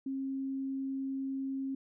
sine tone, 269 Hz, C4, 48 cents sharp, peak -33 dBFS, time 0.06-1.75 s, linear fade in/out 5 ms, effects none

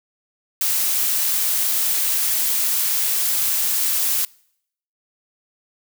blue noise, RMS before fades -20 dBFS, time 0.61-4.25 s, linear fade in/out 2 ms, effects noise-tail reverb RT60 0.7 s tail -25 dB re dry

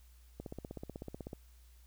click train, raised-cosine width 2 ms, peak -29 dBFS, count 16, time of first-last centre 0.4-1.332 s, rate 16.1 Hz, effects added 60 Hz sine -57 dBFS peak until 1.86 s + white hiss -69 dBFS RMS until 1.86 s

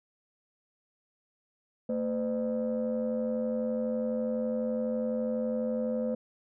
sine tone cluster, 225.9 / 511 / 603 Hz, A3 / C5 / D5, +46 / -41 / +46 cents, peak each -30 / -30 / -37 dBFS, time 1.89-6.15 s, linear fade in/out 5 ms, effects tanh soft clip ceiling -22 dBFS

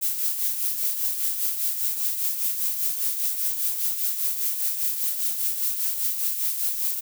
violet noise with tremolo, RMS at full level -23 dBFS, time 0.01-7.01 s, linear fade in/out 20 ms, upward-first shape triangle, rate 5 Hz, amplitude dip 60%, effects none

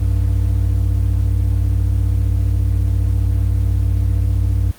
triangle tone pair together, 61 / 96.75 Hz, B1 / G2, -21 / -22 cents, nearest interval minor sixth, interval 799 cents, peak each -14 dBFS, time 0-4.72 s, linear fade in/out 10 ms, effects pink hiss -43 dBFS RMS until 4.78 s + Opus 32 kbps

